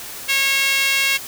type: tone with high-pass filter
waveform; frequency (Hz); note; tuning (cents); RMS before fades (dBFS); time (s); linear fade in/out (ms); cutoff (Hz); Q
sawtooth; 546; C#5; -26; -18; 0.28-1.18; 20; 2400; 2.7
effects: white hiss -33 dBFS RMS until 1.27 s

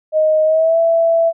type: tone with pitch glide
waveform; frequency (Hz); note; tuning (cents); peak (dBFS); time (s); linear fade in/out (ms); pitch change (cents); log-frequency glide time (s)
sine; 623 to 663.9; D#5 to E5; +2 to +12; -10; 0.12-1.33; 50; +110; 0.44-0.78
effects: none

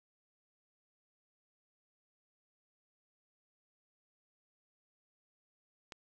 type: click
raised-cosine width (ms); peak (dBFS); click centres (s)
0.2; -28; 5.922
effects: none

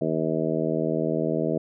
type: harmonic tone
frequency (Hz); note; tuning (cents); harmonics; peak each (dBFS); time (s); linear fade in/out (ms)
80; D#2; +49; 2 / 3 / 4 / 5 / 6 / 7 / 8; -30 / -30 / -29 / -30 / -30 / -33 / -30; 0.01-1.58; 5
effects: none

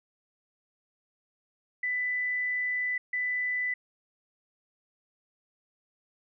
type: tone bursts at uneven times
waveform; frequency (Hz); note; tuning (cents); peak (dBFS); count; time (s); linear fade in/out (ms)
sine; 1992; B6; +14; -27; 2; 1.83-2.98 / 3.13-3.74; 5
effects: none

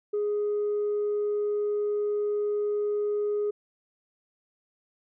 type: tone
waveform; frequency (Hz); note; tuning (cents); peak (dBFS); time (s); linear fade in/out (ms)
sine; 415.3; G#4; 0; -23; 0.13-3.51; 10
effects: tanh soft clip ceiling -22 dBFS

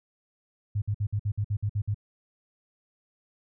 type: tone bursts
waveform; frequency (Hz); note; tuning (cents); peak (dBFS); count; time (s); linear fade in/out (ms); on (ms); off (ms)
sine; 103.1; G#2; -12; -24; 10; 0.75-1.945; 10; 70; 55
effects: none

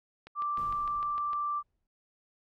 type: click train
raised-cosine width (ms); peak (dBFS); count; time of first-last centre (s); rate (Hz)
0.3; -31; 8; 0.27-1.332; 6.59
type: tone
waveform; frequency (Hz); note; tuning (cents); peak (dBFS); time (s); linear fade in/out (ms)
sine; 1174.7; D6; 0; -29; 0.35-1.63; 50
type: noise with exponential decay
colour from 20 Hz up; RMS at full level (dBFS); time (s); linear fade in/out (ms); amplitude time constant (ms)
brown; -42; 0.58-1.87; 2; 280
effects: none

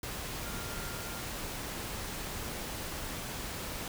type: tone in noise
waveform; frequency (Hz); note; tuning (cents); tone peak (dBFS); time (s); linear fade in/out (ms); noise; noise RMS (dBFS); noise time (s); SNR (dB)
sine; 1396; F6; -1; -48; 0.45-1.2; 2; pink; -39; 0.03-3.88; -12
effects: none

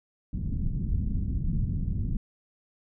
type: low-pass noise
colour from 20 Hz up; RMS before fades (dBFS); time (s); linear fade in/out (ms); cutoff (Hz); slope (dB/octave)
pink; -28; 0.33-2.17; 5; 200; 24
effects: none

